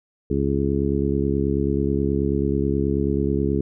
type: harmonic tone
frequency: 69.3 Hz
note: C#2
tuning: in tune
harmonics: 1 / 2 / 3 / 4 / 5 / 6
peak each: -26 / -26 / -26 / -26 / -26 / -26 dBFS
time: 0.3-3.61 s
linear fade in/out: 5 ms
effects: none